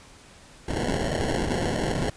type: noise with sample-and-hold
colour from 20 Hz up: blue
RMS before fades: -26 dBFS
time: 0.68-2.1 s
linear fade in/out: 5 ms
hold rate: 1225 Hz
effects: pink hiss -50 dBFS RMS until 2.16 s + resampled to 22050 Hz